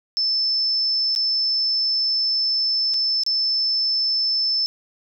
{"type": "tone with dropouts", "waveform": "sine", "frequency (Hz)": 5274, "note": "E8", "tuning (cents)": 0, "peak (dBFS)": -18, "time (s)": [0.17, 4.66], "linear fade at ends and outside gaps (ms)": 0, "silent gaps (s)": [[1.151, 1.161], [2.938, 2.942], [3.235, 3.264]], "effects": []}